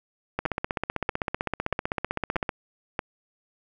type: two click trains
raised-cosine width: 0.5 ms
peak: -11 / -11 dBFS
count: 34 / 5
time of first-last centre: 0.39-2.492 / 0.46-2.992 s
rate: 15.7 / 1.58 Hz
effects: none